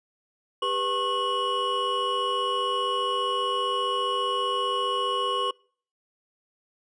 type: tone cluster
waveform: triangle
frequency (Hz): 398.9 / 494 / 1089 / 2935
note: G4 / B4 / C#6 / F#7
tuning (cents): +30 / 0 / -31 / -15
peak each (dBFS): -31 / -29 / -25 / -29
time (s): 0.62-5.51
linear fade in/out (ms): 5
effects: noise-tail reverb RT60 0.5 s tail -26 dB re dry + resampled to 22050 Hz